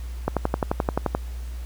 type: click train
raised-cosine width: 1 ms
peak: -7 dBFS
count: 11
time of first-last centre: 0.28-1.15 s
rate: 11.5 Hz
effects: added 60 Hz sine -30 dBFS peak until 1.65 s + pink hiss -49 dBFS RMS until 1.65 s

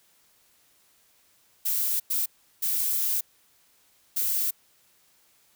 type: noise bursts at uneven times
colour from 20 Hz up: violet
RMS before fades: -26 dBFS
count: 4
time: 1.65-2 / 2.1-2.26 / 2.62-3.21 / 4.16-4.51 s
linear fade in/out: 10 ms
effects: white hiss -63 dBFS RMS until 5.55 s

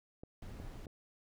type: clicks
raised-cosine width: 2 ms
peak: -34 dBFS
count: 3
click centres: 0.235 / 0.6 / 0.868 s
type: noise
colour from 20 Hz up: brown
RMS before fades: -47 dBFS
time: 0.42-0.86 s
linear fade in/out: 2 ms
effects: none

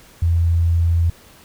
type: tone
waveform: sine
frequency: 84.3 Hz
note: E2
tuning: 39 cents sharp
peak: -13 dBFS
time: 0.22-1.1 s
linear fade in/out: 5 ms
effects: pink hiss -47 dBFS RMS until 1.44 s

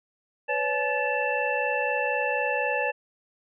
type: tone cluster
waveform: sine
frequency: 503 / 567 / 854 / 1742 / 2667 Hz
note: B4 / C#5 / G#5 / A6 / E7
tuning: +32 / +39 / +48 / -18 / +20 cents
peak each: -30 dBFS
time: 0.48-2.92 s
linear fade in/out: 20 ms
effects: none

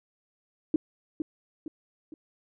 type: tone with echo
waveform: sine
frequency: 311.1 Hz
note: D#4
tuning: in tune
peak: -19 dBFS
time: 0.74-0.76 s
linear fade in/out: 2 ms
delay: 460 ms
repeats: 3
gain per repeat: -7 dB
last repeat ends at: 2.14 s
effects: none

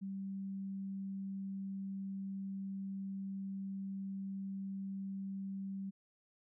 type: tone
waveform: sine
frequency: 194.5 Hz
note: G3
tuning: 13 cents flat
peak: -39 dBFS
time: 0.01-5.91 s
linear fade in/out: 20 ms
effects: none

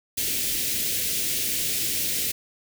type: band-stop noise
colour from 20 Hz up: white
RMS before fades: -26 dBFS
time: 0.17-2.32 s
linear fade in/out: 10 ms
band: 480 to 2100 Hz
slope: 24 dB/octave
effects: none

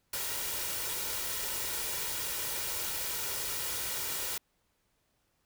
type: noise with comb filter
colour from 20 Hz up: white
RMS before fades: -35 dBFS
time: 0.13-4.38 s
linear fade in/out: 5 ms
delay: 2.1 ms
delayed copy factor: +0.5
effects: pink hiss -75 dBFS RMS until 5.45 s

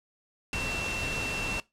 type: tone in noise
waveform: sine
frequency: 2703 Hz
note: E7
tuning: 43 cents sharp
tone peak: -33 dBFS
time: 0.53-1.6 s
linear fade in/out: 0 ms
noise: pink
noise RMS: -34 dBFS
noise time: 0.53-1.6 s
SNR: -2 dB
effects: noise-tail reverb RT60 0.2 s tail -20 dB re dry + low-pass 8000 Hz 12 dB/octave

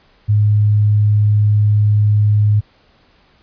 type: tone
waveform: sine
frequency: 104.8 Hz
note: G#2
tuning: 16 cents sharp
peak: -9 dBFS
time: 0.28-2.61 s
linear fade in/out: 20 ms
effects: pink hiss -53 dBFS RMS until 3.42 s + resampled to 11025 Hz

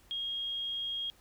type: tone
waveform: sine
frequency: 3260 Hz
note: G#7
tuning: 33 cents flat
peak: -33 dBFS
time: 0.11-1.1 s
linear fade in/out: 0 ms
effects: added 50 Hz sine -66 dBFS peak until 1.2 s + pink hiss -63 dBFS RMS until 1.2 s

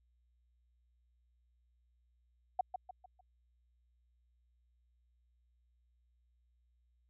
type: tone with echo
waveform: sine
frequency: 740 Hz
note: F#5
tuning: in tune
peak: -27 dBFS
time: 2.59-2.61 s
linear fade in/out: 5 ms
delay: 150 ms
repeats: 4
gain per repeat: -8 dB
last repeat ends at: 3.21 s
effects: added 60 Hz sine -70 dBFS peak until 7.09 s

